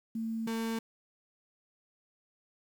sine / 35% pulse tone pair in turn, 224.8 / 226.1 Hz, A3 / A3, +37 / +47 cents, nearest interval unison, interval 10 cents, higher second, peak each -32 / -30 dBFS, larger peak second, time 0.15-0.47 / 0.47-0.79 s, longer neither, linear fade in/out 5 ms, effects 10-bit

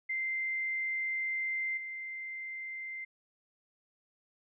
sine tone with level steps, 2085 Hz, C7, 7 cents flat, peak -31 / -38 dBFS, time 0.09-3.05 s, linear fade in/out 10 ms, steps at 1.77 s, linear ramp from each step 5 ms, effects none

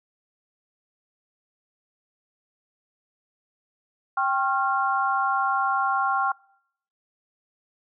sine tone cluster, 787 / 1083 / 1384 Hz, G5 / C#6 / F6, +7 / -41 / -16 cents, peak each -25 dBFS, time 4.17-6.32 s, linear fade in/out 5 ms, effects noise-tail reverb RT60 0.7 s tail -25 dB re dry

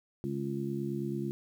harmonic tone, 69.2 Hz, C#2, 2 cents flat, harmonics 2 / 3 / 4 / 5, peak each -37 / -36 / -42 / -36 dBFS, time 0.24-1.31 s, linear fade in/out 0 ms, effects 10-bit

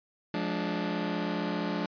sawtooth chord, D diminished, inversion first, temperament just, 176.2 / 211.4 / 293.7 Hz, F3 / Ab3 / D4, +16 / +31 / 0 cents, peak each -30 dBFS, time 0.34-1.86 s, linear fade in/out 2 ms, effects resampled to 11025 Hz

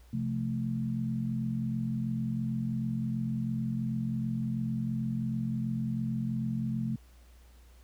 sine chord, F major, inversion second, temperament equal with one note detuned, 130.81 / 173.61 / 220 Hz, C3 / F3 / A3, 0 / -10 / 0 cents, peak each -33 / -38 / -32 dBFS, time 0.13-6.96 s, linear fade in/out 5 ms, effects added 60 Hz sine -53 dBFS peak until 7.83 s + pink hiss -64 dBFS RMS until 7.83 s

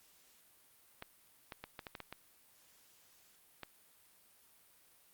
clicks, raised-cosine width 0.3 ms, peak -28 dBFS, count 9, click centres 1.024 / 1.522 / 1.64 / 1.792 / 1.868 / 1.952 / 2.003 / 2.126 / 3.633 s, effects white hiss -66 dBFS RMS until 5.13 s + Opus 48 kbps

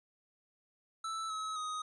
square tone with pitch steps, 1318.5 / 1284.7 / 1251.7 Hz, E6 / E6 / D#6, 0 / -45 / +10 cents, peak -37 dBFS, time 1.04-1.82 s, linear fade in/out 5 ms, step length 260 ms, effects resampled to 22050 Hz

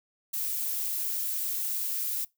violet noise, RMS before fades -31 dBFS, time 0.33-2.25 s, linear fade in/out 10 ms, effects noise-tail reverb RT60 0.2 s tail -23 dB re dry

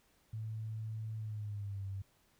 sine tone with pitch glide, 110 to 97.43 Hz, A2 to G2, 0 to -10 cents, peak -38 dBFS, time 0.33-2.02 s, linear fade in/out 5 ms, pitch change -210 cents, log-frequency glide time 1.17-1.85 s, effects pink hiss -71 dBFS RMS until 2.39 s

